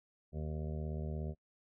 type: harmonic tone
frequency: 76.9 Hz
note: D#2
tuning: 20 cents flat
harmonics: 1 / 2 / 3 / 5 / 6 / 7 / 8 / 9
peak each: -39 / -41 / -47 / -49 / -53 / -54 / -53 / -58 dBFS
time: 0.32-1.35 s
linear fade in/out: 50 ms
effects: noise-tail reverb RT60 0.1 s tail -26 dB re dry